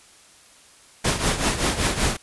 pink noise with tremolo, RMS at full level -19 dBFS, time 1.04-2.17 s, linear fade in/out 10 ms, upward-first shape triangle, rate 5.2 Hz, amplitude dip 75%, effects white hiss -51 dBFS RMS until 2.22 s + resampled to 24000 Hz

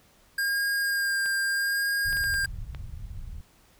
square tone with vibrato, 1611 Hz, G6, 47 cents sharp, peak -25 dBFS, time 0.38-2.46 s, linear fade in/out 5 ms, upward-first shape sine, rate 0.79 Hz, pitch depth 15 cents each way
clicks, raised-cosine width 0.3 ms, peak -26 dBFS, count 7, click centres 1.26 / 2.128 / 2.17 / 2.24 / 2.341 / 2.446 / 2.748 s
pink low-pass noise, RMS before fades -37 dBFS, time 2.05-3.41 s, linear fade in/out 5 ms, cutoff 120 Hz, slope 24 dB/octave
effects pink hiss -60 dBFS RMS until 3.79 s

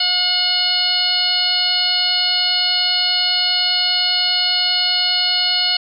harmonic tone with a mistuned harmonic, 721 Hz, F#5, 45 cents flat, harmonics 1 / 2 / 3 / 4 / 5 / 6 / 7, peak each -29 / -29 / -28 / -20 / -27 / -17 / -25 dBFS, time 0-5.77 s, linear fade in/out 5 ms, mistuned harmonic 4, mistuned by +27 cents, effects none

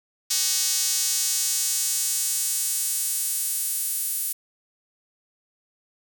square tone with high-pass filter sweep, 170 Hz, F3, 46 cents flat, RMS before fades -25 dBFS, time 0.3-4.33 s, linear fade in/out 10 ms, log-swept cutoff 5600 to 11000 Hz, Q 1.4, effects none

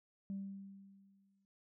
sine tone with exponential decay, 196.1 Hz, G3, 1 cent sharp, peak -37 dBFS, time 0.3-1.45 s, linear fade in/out 0 ms, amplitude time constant 250 ms, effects noise-tail reverb RT60 0.4 s tail -24 dB re dry + tanh soft clip ceiling -35 dBFS

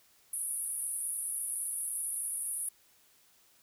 white band-pass noise, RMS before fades -36 dBFS, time 0.33-2.69 s, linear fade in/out 5 ms, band 9600 to 11000 Hz, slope 96 dB/octave, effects white hiss -65 dBFS RMS until 3.62 s

